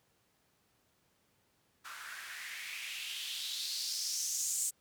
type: noise with band-pass filter sweep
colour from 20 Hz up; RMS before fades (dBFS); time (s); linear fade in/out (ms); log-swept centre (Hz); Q
blue; -39; 1.84-4.71; 20; 1300 to 8000; 3.6
effects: pink hiss -73 dBFS RMS until 4.8 s + high-pass 80 Hz 12 dB/octave